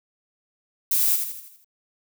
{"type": "noise with echo", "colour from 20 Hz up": "violet", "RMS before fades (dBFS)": -21, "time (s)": [0.91, 1.16], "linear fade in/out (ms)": 5, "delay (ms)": 81, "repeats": 6, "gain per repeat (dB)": -6, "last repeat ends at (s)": 1.646, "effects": []}